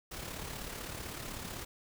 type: noise with amplitude modulation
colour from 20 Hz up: pink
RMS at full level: -40 dBFS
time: 0.11-1.65 s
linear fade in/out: 10 ms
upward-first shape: sine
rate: 35.9 Hz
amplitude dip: 50%
effects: none